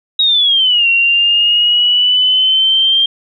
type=exponential two-way sweep; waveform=sine; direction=down then up; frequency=3822 to 2737 to 3188 Hz; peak=-8 dBFS; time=0.19-3.06 s; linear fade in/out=5 ms; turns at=0.88 s; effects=none